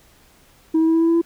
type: tone with pitch steps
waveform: sine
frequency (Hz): 320.1 / 322.7 / 325.3 / 328 / 330.6 / 333.3 / 336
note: D#4 / E4 / E4 / E4 / E4 / E4 / E4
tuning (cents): +49 / -37 / -23 / -9 / +5 / +19 / +33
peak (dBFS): -11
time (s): 0.74-1.216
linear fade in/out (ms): 10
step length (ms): 68
effects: tanh soft clip ceiling -12 dBFS + pink hiss -53 dBFS RMS until 1.25 s